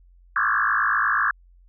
sine tone with frequency modulation, 1396.9 Hz, F6, in tune, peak -18 dBFS, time 0.36-1.31 s, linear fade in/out 2 ms, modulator 54.1 Hz, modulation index 5.8, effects added 44 Hz sine -50 dBFS peak until 1.68 s

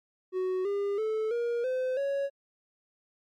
triangle tone with pitch steps, 371.3 / 402.6 / 436.5 / 473.2 / 513.1 / 556.3 Hz, F#4 / G4 / A4 / A#4 / C5 / C#5, +6 / +46 / -14 / +26 / -34 / +6 cents, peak -25 dBFS, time 0.32-2.3 s, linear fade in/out 50 ms, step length 330 ms, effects MP3 64 kbps

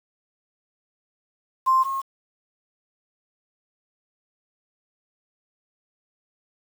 sine tone pair in turn, 1050 / 1079.5 Hz, C6 / C#6, +6 / -46 cents, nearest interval unison, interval 48 cents, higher second, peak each -15 / -24 dBFS, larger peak first, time 1.66-1.84 / 1.84-2.02 s, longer neither, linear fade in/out 20 ms, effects 7-bit

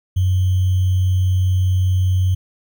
sine tone with sample-and-hold, 92.5 Hz, F#2, in tune, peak -13 dBFS, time 0.16-2.35 s, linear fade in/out 10 ms, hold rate 3150 Hz, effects none

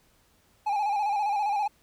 triangle tone with vibrato, 824 Hz, G#5, 14 cents flat, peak -22 dBFS, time 0.66-1.68 s, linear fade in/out 10 ms, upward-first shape square, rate 15 Hz, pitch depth 52 cents each way, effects pink hiss -64 dBFS RMS until 1.82 s

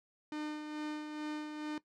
45% pulse tone with tremolo, 302.8 Hz, D#4, 47 cents flat, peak -36 dBFS, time 0.32-1.78 s, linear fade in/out 2 ms, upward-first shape sine, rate 2.3 Hz, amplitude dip 45%, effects noise-tail reverb RT60 0.1 s tail -18 dB re dry + low-pass 5000 Hz 12 dB/octave

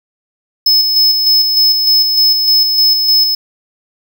square tone with tremolo, 5200 Hz, E8, 24 cents flat, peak -7 dBFS, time 0.66-3.35 s, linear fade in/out 5 ms, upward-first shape square, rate 3.3 Hz, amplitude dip 40%, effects none

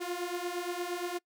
sawtooth beating tone pair, 348.2 / 356.8 Hz, F4 / F4, -5 / +37 cents, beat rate 8.6 Hz, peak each -33 / -32 dBFS, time 0-1.19 s, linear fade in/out 20 ms, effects noise-tail reverb RT60 0.1 s tail -24 dB re dry

